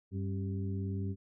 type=harmonic tone with a mistuned harmonic; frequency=97.4 Hz; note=G2; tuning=11 cents flat; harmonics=1 / 2 / 3 / 4; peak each=-34 / -39 / -44 / -46 dBFS; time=0.11-1.16 s; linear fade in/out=50 ms; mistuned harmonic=3; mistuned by=-110 cents; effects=none